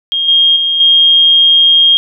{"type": "tone with level steps", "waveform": "sine", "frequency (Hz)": 3234, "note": "G#7", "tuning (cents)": -47, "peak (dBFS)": [-11, -5, -10, -4], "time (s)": [0.12, 1.97], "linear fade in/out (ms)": 0, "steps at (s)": [0.28, 0.56, 0.8], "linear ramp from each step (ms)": 5, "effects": []}